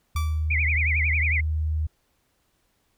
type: tone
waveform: sine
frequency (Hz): 77.78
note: D#2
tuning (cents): 0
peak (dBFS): -22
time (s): 0.15-1.87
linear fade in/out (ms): 10
type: tone with exponential decay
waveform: sawtooth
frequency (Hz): 1161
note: D6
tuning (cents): -20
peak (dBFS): -24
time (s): 0.16-0.5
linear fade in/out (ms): 2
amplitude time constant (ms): 72
type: tone with vibrato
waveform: sine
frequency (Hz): 2217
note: C#7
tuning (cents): 0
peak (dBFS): -22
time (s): 0.5-1.41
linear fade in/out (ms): 10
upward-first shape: triangle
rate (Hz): 11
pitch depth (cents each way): 220
effects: pink hiss -69 dBFS RMS until 2.97 s